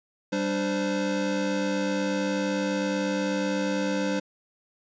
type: tone cluster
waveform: square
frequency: 194.8 / 294.4 / 516 Hz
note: G3 / D4 / C5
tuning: -11 / +4 / -24 cents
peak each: -30 dBFS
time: 0.32-4.2 s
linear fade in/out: 10 ms
effects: resampled to 16000 Hz